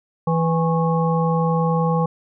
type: harmonic tone with a mistuned harmonic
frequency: 164.81 Hz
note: E3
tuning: in tune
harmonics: 1 / 3 / 5 / 7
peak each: -18 / -23 / -25 / -26 dBFS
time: 0.27-2.06 s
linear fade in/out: 5 ms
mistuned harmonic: 7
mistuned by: -90 cents
effects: none